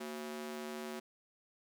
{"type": "ring-modulated tone", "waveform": "sawtooth", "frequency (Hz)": 300.9, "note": "D4", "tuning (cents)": 42, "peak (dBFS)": -34, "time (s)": [0, 1], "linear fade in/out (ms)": 10, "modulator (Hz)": 72.4, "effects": []}